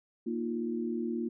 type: chord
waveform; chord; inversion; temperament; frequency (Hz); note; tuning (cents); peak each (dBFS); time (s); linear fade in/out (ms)
sine; Bb suspended fourth; none; just; 233.1 / 310.8 / 349.6; Bb3 / Eb4 / F4; 0 / -2 / +2; -33 / -39 / -35; 0.26-1.29; 10
effects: none